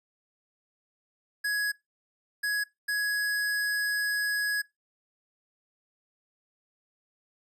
square tone bursts at uneven times, 1672 Hz, G#6, 11 cents sharp, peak -27 dBFS, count 3, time 1.44-1.72 / 2.43-2.64 / 2.88-4.62 s, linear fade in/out 10 ms, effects noise-tail reverb RT60 0.2 s tail -22 dB re dry + resampled to 32000 Hz

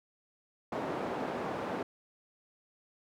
white band-pass noise, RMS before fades -36 dBFS, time 0.72-1.83 s, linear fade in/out 5 ms, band 180 to 720 Hz, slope 12 dB/octave, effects none

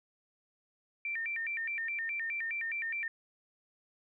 sine tone with vibrato, 2068 Hz, C7, 21 cents flat, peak -33 dBFS, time 1.05-3.08 s, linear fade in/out 2 ms, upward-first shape square, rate 4.8 Hz, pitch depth 220 cents each way, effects none

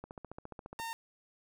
click train, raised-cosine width 1 ms, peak -30 dBFS, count 12, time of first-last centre 0.04-0.799 s, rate 14.5 Hz
sawtooth tone, 913 Hz, A#5, 36 cents flat, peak -34 dBFS, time 0.79-0.93 s, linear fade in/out 0 ms
effects none

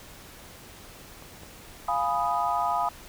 clicks, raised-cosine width 1 ms, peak -32 dBFS, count 2, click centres 1.224 / 1.434 s
sine chord, F half-diminished seventh, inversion none, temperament equal, 698.5 / 830.6 / 987.8 / 1244.5 Hz, F5 / Ab5 / Cb6 / Eb6, 0 / 0 / 0 / 0 cents, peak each -29 dBFS, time 1.88-2.89 s, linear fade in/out 5 ms
effects pink hiss -47 dBFS RMS until 3.08 s

